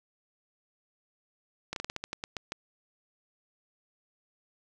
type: slowing click train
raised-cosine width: 0.2 ms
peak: -17 dBFS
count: 11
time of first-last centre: 1.73-2.521 s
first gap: 32 ms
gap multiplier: 1.19
effects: none